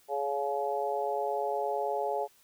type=harmonic tone with a mistuned harmonic; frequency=140.3 Hz; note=C#3; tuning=21 cents sharp; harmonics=3 / 4 / 5 / 6; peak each=-34 / -34 / -34 / -34 dBFS; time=0.08-2.28 s; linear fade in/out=50 ms; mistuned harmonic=6; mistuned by=+17 cents; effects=white hiss -63 dBFS RMS until 2.43 s